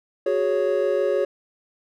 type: chord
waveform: triangle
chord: F# suspended second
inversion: none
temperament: just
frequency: 370 / 416.2 / 555 Hz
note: F#4 / G#4 / C#5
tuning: 0 / +4 / +2 cents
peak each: -23 / -22 / -20 dBFS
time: 0.26-1.25 s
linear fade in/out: 5 ms
effects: none